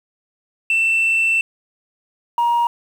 sine tone pair in turn, 2676 / 946.1 Hz, E7 / A#5, +25 / +25 cents, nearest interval octave + tritone, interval 1800 cents, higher first, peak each -12 dBFS, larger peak neither, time 0.7-1.41 / 2.38-2.67 s, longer first, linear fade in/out 2 ms, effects tanh soft clip ceiling -12 dBFS + 7-bit

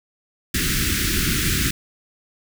pink band-stop noise, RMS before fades -21 dBFS, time 0.54-1.71 s, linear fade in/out 5 ms, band 370 to 1400 Hz, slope 48 dB/octave, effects none

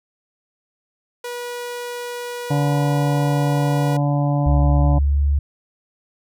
sawtooth tone, 484.9 Hz, B4, 32 cents flat, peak -23 dBFS, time 1.24-3.97 s, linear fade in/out 5 ms
harmonic tone, 143.9 Hz, D3, 35 cents flat, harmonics 1 / 2 / 4 / 5 / 6 / 7, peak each -17 / -24 / -27 / -28 / -32 / -35 dBFS, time 2.5-4.99 s, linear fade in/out 10 ms
sine tone with pitch glide, 69.3 to 71.41 Hz, C#2 to D2, 0 to -48 cents, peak -14 dBFS, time 4.46-5.39 s, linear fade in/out 5 ms, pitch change +52 cents, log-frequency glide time 4.6-5.23 s
effects none

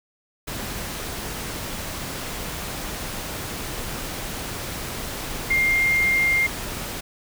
sine tone in noise, 2114 Hz, C7, 17 cents sharp, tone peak -17 dBFS, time 5.5-6.47 s, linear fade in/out 10 ms, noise pink, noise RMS -31 dBFS, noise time 0.47-7.01 s, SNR +11 dB, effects none

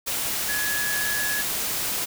sine tone in noise, 1687 Hz, G#6, 27 cents sharp, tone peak -26 dBFS, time 0.48-1.43 s, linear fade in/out 20 ms, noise white, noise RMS -27 dBFS, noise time 0.06-2.06 s, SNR -2 dB, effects none

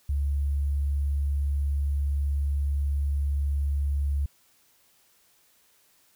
sine tone with sample-and-hold, 70.8 Hz, C#2, 37 cents sharp, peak -23 dBFS, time 0.09-4.26 s, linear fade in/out 5 ms, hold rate 11025 Hz, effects white hiss -63 dBFS RMS until 6.15 s

